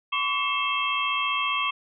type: tone cluster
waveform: sine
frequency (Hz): 1024 / 1139 / 2160 / 2653 / 3210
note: C6 / C#6 / C#7 / E7 / G7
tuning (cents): -38 / +47 / -45 / +10 / +40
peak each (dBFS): -34 / -27 / -33 / -28 / -30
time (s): 0.12-1.71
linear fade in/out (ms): 10
effects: none